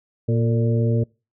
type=harmonic tone with a mistuned harmonic; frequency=116.54 Hz; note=A#2; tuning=in tune; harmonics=1 / 2 / 3 / 4 / 5; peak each=-18 / -25 / -30 / -26 / -32 dBFS; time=0.28-1.04 s; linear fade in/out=10 ms; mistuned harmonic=4; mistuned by=-48 cents; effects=noise-tail reverb RT60 0.3 s tail -25 dB re dry